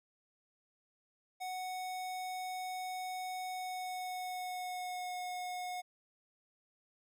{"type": "tone with pitch glide", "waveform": "square", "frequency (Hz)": [740, 725.6], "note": ["F#5", "F#5"], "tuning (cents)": [0, -34], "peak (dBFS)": -39, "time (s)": [1.4, 5.82], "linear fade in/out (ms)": 20, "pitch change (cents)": -34, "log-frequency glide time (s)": [3.5, 5.16], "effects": []}